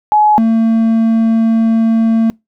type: tone pair in turn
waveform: sine / triangle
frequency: 846 / 225.6 Hz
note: G#5 / A3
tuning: +32 / +44 cents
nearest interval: octave + major seventh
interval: 2288 cents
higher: first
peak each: -6 / -6 dBFS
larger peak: neither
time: 0.12-0.38 / 0.38-2.3 s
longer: second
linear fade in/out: 0 ms
effects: noise-tail reverb RT60 0.2 s tail -26 dB re dry